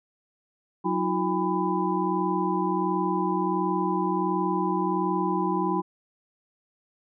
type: tone cluster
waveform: sine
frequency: 184 / 318.2 / 359.6 / 809 / 999 Hz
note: F#3 / D#4 / F#4 / G#5 / B5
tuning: -9 / +39 / -49 / -46 / +20 cents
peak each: -29 / -29 / -29 / -32 / -28 dBFS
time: 0.84-5.82 s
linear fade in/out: 20 ms
effects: none